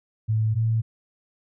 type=tone pair in turn; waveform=sine; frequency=109.7 / 112.33 Hz; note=A2 / A2; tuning=-5 / +36 cents; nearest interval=unison; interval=41 cents; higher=second; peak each=-19 dBFS; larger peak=neither; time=0.28-0.55 / 0.55-0.82 s; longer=neither; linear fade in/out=20 ms; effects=none